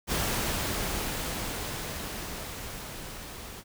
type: noise with level ramp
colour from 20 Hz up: pink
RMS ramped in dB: -28 to -43 dBFS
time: 0.07-3.64 s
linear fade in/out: 50 ms
effects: none

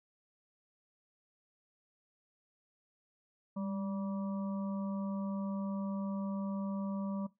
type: harmonic tone with a mistuned harmonic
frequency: 193.5 Hz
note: G3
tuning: 22 cents flat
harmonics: 1 / 3 / 5 / 6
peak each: -35 / -45 / -49 / -51 dBFS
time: 3.56-7.27 s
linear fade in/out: 10 ms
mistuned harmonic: 1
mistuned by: +45 cents
effects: noise-tail reverb RT60 0.2 s tail -19 dB re dry

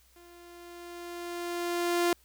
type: tone with level ramp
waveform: sawtooth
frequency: 347.4 Hz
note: F4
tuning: 9 cents flat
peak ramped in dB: -49 to -19 dBFS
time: 0.16-2.13 s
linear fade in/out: 2 ms
effects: added 60 Hz sine -64 dBFS peak until 2.24 s + white hiss -64 dBFS RMS until 2.24 s

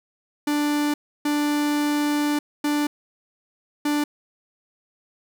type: tone bursts at uneven times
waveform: 45% pulse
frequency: 294.3 Hz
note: D4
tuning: 4 cents sharp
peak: -20 dBFS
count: 4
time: 0.47-0.94 / 1.25-2.39 / 2.64-2.87 / 3.85-4.04 s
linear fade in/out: 5 ms
effects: none

